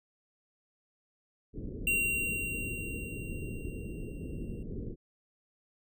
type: low-pass noise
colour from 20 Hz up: pink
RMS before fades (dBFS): -39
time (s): 1.53-4.96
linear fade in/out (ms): 50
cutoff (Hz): 460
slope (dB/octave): 48
type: tone with exponential decay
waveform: square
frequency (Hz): 2754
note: F7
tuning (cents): -25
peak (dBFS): -26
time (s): 1.87-4.63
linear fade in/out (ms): 2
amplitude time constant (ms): 600
effects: none